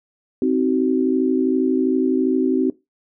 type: chord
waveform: sine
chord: C diminished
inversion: none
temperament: just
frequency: 261.6 / 314 / 376.7 Hz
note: C4 / Eb4 / Gb4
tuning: 0 / +16 / +31 cents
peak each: -18 / -22 / -20 dBFS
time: 0.42-2.7 s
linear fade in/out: 2 ms
effects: noise-tail reverb RT60 0.2 s tail -19 dB re dry